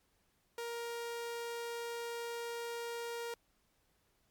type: tone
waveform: sawtooth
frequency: 469.3 Hz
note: A#4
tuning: 12 cents sharp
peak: -35 dBFS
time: 0.58-3.34 s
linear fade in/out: 2 ms
effects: pink hiss -75 dBFS RMS until 4.3 s + MP3 96 kbps